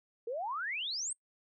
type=exponential sweep; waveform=sine; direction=up; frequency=440.5 to 8750 Hz; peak=-34 dBFS; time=0.27-1.13 s; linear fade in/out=5 ms; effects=noise-tail reverb RT60 0.1 s tail -24 dB re dry